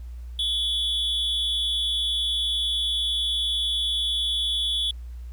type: tone with amplitude modulation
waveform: triangle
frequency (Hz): 3410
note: G#7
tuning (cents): +45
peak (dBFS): -18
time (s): 0.39-4.91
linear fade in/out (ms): 2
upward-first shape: sine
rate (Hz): 291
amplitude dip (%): 70
effects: added 60 Hz sine -34 dBFS peak until 5.32 s + pink hiss -61 dBFS RMS until 5.32 s